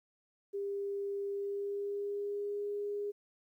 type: tone with pitch glide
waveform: sine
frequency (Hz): 400 to 409.6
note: G4 to G#4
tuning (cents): +35 to -24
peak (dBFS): -34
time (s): 0.53-3.12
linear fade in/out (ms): 20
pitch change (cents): +41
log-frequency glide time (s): 1.32-2.64
effects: 12-bit